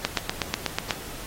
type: click train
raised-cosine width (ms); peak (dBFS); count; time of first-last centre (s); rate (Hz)
0.2; -5; 8; 0.05-0.908; 8.16
effects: pink hiss -39 dBFS RMS until 1.26 s + AAC 48 kbps